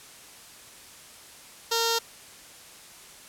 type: tone with notch filter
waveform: 5% pulse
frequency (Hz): 460.1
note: A#4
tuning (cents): -23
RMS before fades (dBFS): -25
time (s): 1.71-1.99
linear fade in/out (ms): 10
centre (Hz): 2200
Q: 1
effects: white hiss -48 dBFS RMS until 3.28 s + low-pass 11000 Hz 12 dB/octave